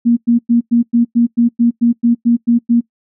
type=tone bursts; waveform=sine; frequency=235.9 Hz; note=A#3; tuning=21 cents sharp; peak=-7 dBFS; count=13; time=0.05-2.81 s; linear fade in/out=20 ms; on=120 ms; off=100 ms; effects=noise-tail reverb RT60 0.1 s tail -22 dB re dry